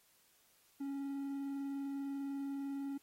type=tone with vibrato; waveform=triangle; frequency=277.2 Hz; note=C#4; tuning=in tune; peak=-36 dBFS; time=0.8-2.98 s; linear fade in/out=10 ms; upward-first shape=sine; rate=20 Hz; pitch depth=18 cents each way; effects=white hiss -70 dBFS RMS until 3.02 s + AAC 48 kbps